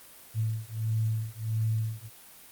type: beating tone pair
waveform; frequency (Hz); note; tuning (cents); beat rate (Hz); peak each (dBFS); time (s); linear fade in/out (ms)
sine; 110 / 111.5; A2 / A2; 0 / +23; 1.5; -30; 0.34-2.1; 50
effects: white hiss -51 dBFS RMS until 2.51 s + Opus 32 kbps